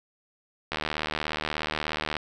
click train, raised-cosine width 0.3 ms, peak -12 dBFS, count 112, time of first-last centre 0.72-2.167 s, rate 76.7 Hz, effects none

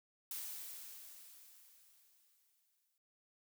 blue noise with exponential decay, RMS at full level -43 dBFS, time 0.31-2.98 s, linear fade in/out 2 ms, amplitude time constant 580 ms, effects noise-tail reverb RT60 0.6 s tail -24 dB re dry

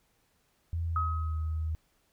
sine tone with pitch glide, 83.7 to 79.41 Hz, E2 to D#2, +27 to +36 cents, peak -29 dBFS, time 0.73-1.75 s, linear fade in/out 0 ms, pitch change -91 cents, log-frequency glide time 0.84-1.35 s
sine tone with exponential decay, 1270 Hz, D#6, 35 cents sharp, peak -26 dBFS, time 0.96-1.7 s, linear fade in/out 2 ms, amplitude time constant 160 ms
effects pink hiss -71 dBFS RMS until 2.12 s

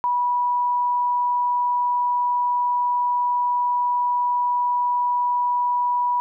sine tone, 977 Hz, B5, 19 cents flat, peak -18 dBFS, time 0.04-6.2 s, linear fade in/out 0 ms, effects none

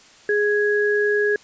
sine tone pair together, 415.3 / 1663.5 Hz, G#4 / G#6, 0 / +2 cents, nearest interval 2 octaves, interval 2402 cents, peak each -18 / -21 dBFS, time 0.29-1.36 s, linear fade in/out 2 ms, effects white hiss -49 dBFS RMS until 1.43 s + resampled to 16000 Hz

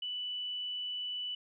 sine tone, 2973 Hz, F#7, 8 cents sharp, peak -35 dBFS, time 0.02-1.35 s, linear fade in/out 5 ms, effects none

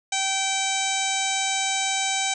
harmonic tone with a mistuned harmonic, 774 Hz, G5, 22 cents flat, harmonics 1 / 2 / 3 / 4 / 5 / 6 / 7 / 8 / 9 / 10, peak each -28 / -35 / -29 / -32 / -31 / -40 / -38 / -31 / -32 / -32 dBFS, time 0.12-2.34 s, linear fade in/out 5 ms, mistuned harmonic 10, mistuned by +48 cents, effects none

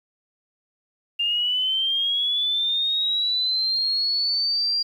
sine linear sweep, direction up, 2794 to 4779 Hz, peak -20 dBFS, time 1.19-4.83 s, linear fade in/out 10 ms, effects 9-bit

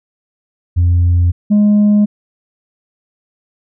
sine tone pair in turn, 87.31 / 207.7 Hz, F2 / G#3, 0 / 0 cents, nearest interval octave + minor third, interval 1500 cents, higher second, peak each -6 / -4 dBFS, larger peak second, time 0.76-1.32 / 1.5-2.06 s, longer neither, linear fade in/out 20 ms, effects tanh soft clip ceiling -6 dBFS

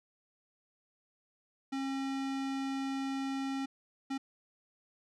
square tone bursts at uneven times, 270 Hz, C#4, 45 cents flat, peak -34 dBFS, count 2, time 1.72-3.66 / 4.1-4.18 s, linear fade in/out 10 ms, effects low-pass 6000 Hz 12 dB/octave

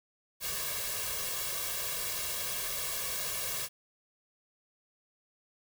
white noise with comb filter, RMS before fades -35 dBFS, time 0.4-3.69 s, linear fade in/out 50 ms, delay 1.8 ms, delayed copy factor +1, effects none

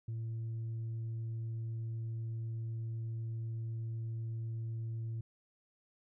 sine tone, 113.5 Hz, A#2, 46 cents flat, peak -34 dBFS, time 0.08-5.21 s, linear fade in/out 5 ms, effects tanh soft clip ceiling -35 dBFS

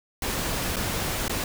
pink noise with dropouts, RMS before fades -28 dBFS, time 0.22-1.44 s, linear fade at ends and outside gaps 2 ms, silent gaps 0.76-0.766 / 1.282-1.295 s, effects none

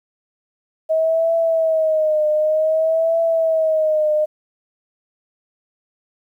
sine tone with vibrato, 635 Hz, D#5, 35 cents sharp, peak -14 dBFS, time 0.89-4.26 s, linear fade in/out 20 ms, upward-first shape triangle, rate 0.54 Hz, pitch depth 80 cents each way, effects 9-bit

